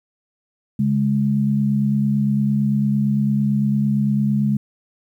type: tone pair together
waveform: sine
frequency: 139.33 / 208.2 Hz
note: C#3 / G#3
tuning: +9 / +5 cents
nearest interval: perfect fifth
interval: 696 cents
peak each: -20 / -17 dBFS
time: 0.79-4.57 s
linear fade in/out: 5 ms
effects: 9-bit